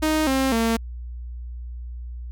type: tone with pitch steps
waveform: sawtooth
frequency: 311.1 / 266.2 / 227.7 Hz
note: D#4 / C4 / A#3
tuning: 0 / +30 / -40 cents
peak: -15 dBFS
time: 0.02-0.77 s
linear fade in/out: 10 ms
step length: 250 ms
effects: added 60 Hz sine -31 dBFS peak until 2.31 s